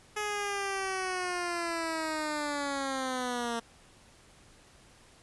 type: linear sweep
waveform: 10% pulse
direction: down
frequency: 422.8 to 230 Hz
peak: -23 dBFS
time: 0.16-3.6 s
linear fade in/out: 10 ms
effects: pink hiss -58 dBFS RMS until 5.22 s + resampled to 24000 Hz